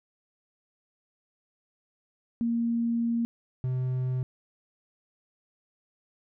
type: tone pair in turn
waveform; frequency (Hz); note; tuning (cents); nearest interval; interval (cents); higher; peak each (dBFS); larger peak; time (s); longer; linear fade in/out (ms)
sine / triangle; 233.1 / 127.98; A#3 / C3; 0 / -38; minor seventh; 1038; first; -24; neither; 2.41-3.25 / 3.64-4.23; first; 0
effects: none